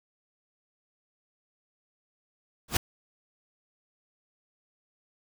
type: noise with exponential growth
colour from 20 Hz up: pink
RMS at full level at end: -17 dBFS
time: 2.68-2.77 s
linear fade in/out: 5 ms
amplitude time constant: 18 ms
effects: none